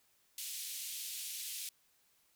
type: band-pass noise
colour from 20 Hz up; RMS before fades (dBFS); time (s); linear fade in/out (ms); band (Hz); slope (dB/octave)
white; -43; 0.38-1.69; 2; 2600 to 14000; 24
effects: white hiss -72 dBFS RMS until 2.35 s